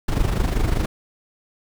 brown noise with amplitude modulation, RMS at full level -17 dBFS, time 0.08-0.86 s, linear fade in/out 5 ms, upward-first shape sine, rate 25.1 Hz, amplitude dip 65%, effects none

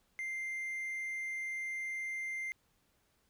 triangle tone with hard clipping, 2093 Hz, C7, in tune, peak -37 dBFS, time 0.19-2.52 s, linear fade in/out 0 ms, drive 5 dB, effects pink hiss -74 dBFS RMS until 3.29 s

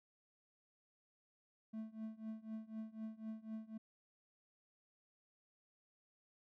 triangle tone with tremolo, 220 Hz, A3, in tune, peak -39 dBFS, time 1.73-3.78 s, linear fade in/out 10 ms, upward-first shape triangle, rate 4 Hz, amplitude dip 95%, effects none

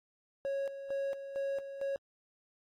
triangle tone with tremolo, 551 Hz, C#5, 11 cents flat, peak -30 dBFS, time 0.45-1.96 s, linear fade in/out 0 ms, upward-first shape square, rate 2.2 Hz, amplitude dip 65%, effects AAC 64 kbps

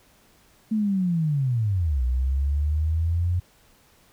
sine linear two-way sweep, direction down then up, 222.5 to 60.9 to 90 Hz, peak -20 dBFS, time 0.71-3.4 s, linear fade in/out 10 ms, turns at 2.03 s, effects pink hiss -58 dBFS RMS until 4.12 s

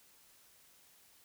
silence, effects white hiss -64 dBFS RMS until 1.24 s

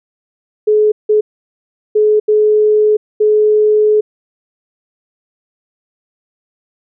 sine tone bursts at uneven times, 425.4 Hz, G#4, 42 cents sharp, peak -7 dBFS, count 5, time 0.67-0.92 / 1.09-1.21 / 1.95-2.2 / 2.28-2.97 / 3.2-4.01 s, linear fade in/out 10 ms, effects none

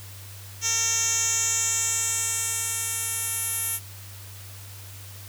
10% pulse tone with band-pass filter sweep, 454.8 Hz, A#4, 43 cents flat, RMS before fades -26 dBFS, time 0.61-3.8 s, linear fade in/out 50 ms, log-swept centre 5900 to 11000 Hz, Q 3.8, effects added 98 Hz sine -41 dBFS peak until 5.28 s + white hiss -45 dBFS RMS until 5.28 s

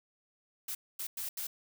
blue noise bursts at uneven times, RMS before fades -38 dBFS, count 4, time 0.68-0.75 / 0.99-1.07 / 1.17-1.29 / 1.37-1.47 s, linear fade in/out 5 ms, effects none

